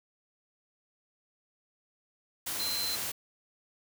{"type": "tone in noise", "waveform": "sine", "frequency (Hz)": 4096, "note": "C8", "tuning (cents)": -38, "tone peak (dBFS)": -32, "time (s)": [2.59, 2.96], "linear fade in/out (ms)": 10, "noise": "white", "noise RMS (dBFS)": -35, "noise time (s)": [2.46, 3.12], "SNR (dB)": 0, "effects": []}